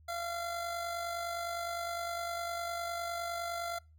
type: tone with amplitude modulation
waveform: 25% pulse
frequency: 686 Hz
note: F5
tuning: 31 cents flat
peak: -30 dBFS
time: 0.08-3.79 s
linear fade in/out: 10 ms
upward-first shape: sine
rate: 49.8 Hz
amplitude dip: 40%
effects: noise-tail reverb RT60 0.3 s tail -26 dB re dry + added 78 Hz sine -57 dBFS peak until 3.98 s